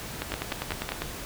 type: two click trains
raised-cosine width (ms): 0.3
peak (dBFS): -13 / -13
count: 9 / 4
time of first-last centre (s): 0.22-1.02 / 0.34-0.89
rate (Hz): 10 / 5.45
effects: pink hiss -38 dBFS RMS until 1.25 s